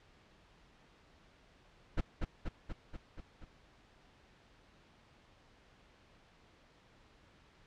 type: noise with echo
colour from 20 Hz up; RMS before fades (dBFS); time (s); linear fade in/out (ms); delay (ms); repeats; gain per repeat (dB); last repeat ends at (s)
brown; -30; 1.97-2.01; 10; 240; 6; -3; 3.45
effects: pink hiss -64 dBFS RMS until 7.66 s + low-pass 4000 Hz 12 dB/octave